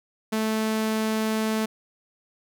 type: tone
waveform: sawtooth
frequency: 218.9 Hz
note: A3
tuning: 9 cents flat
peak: -19 dBFS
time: 0.32-1.66 s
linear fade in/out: 10 ms
effects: none

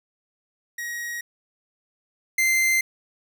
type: tone pair in turn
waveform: 45% pulse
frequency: 1895 / 2082 Hz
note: A#6 / C7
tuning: +28 / -9 cents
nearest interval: major second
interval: 163 cents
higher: second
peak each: -29 / -18 dBFS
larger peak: second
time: 0.78-1.21 / 2.38-2.81 s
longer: neither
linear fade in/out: 5 ms
effects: none

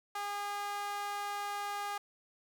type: tone with high-pass filter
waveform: sawtooth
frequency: 407.6 Hz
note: G#4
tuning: 32 cents flat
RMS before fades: -38 dBFS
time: 0.15-1.98 s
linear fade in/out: 5 ms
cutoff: 950 Hz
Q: 3.4
effects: none

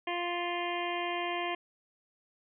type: harmonic tone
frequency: 349.2 Hz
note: F4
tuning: in tune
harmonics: 1 / 2 / 3 / 5 / 6 / 7 / 8 / 9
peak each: -37 / -36 / -38 / -43 / -40 / -43 / -44 / -44 dBFS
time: 0.07-1.55 s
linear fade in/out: 5 ms
effects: none

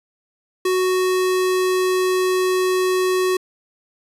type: tone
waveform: square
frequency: 370 Hz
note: F#4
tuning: in tune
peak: -17 dBFS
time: 0.65-3.37 s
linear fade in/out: 5 ms
effects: resampled to 32000 Hz

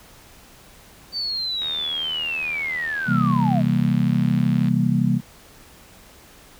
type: linear sweep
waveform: sine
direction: down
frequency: 4614 to 596 Hz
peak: -23 dBFS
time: 1.12-3.63 s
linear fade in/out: 50 ms
type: click train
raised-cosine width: 0.3 ms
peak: -21 dBFS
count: 240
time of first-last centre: 1.62-4.684 s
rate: 78 Hz
type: chord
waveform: sine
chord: C dominant seventh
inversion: none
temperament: just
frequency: 130.81 / 163.52 / 196.22 / 235.5 Hz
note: C3 / E3 / G3 / Bb3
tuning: 0 / -14 / +2 / +18 cents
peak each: -22 dBFS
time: 3.06-5.21 s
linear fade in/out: 50 ms
effects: pink hiss -48 dBFS RMS until 6.59 s

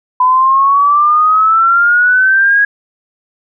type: exponential sweep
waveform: sine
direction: up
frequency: 1001 to 1661.2 Hz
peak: -6 dBFS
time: 0.2-2.65 s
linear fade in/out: 5 ms
effects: none

